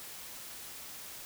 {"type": "silence", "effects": ["white hiss -46 dBFS RMS until 1.25 s"]}